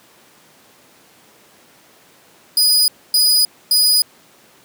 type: tone bursts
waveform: sawtooth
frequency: 4955 Hz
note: D#8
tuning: 8 cents flat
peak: -8 dBFS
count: 3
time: 2.57-4.02 s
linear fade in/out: 2 ms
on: 310 ms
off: 260 ms
effects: pink hiss -49 dBFS RMS until 4.64 s + high-pass 200 Hz 12 dB/octave